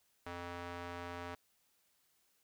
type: tone with band-pass filter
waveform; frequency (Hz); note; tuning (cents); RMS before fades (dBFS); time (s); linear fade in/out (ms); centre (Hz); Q
square; 87.31; F2; 0; -45; 0.26-1.35; 5; 1200; 0.69
effects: white hiss -75 dBFS RMS until 2.43 s